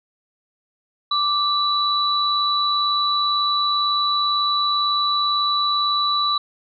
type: tone pair together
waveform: sine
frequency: 1174 / 3949 Hz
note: D6 / B7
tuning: -1 / -1 cents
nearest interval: octave + major sixth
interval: 2100 cents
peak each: -20 dBFS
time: 1.11-6.38 s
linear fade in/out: 5 ms
effects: none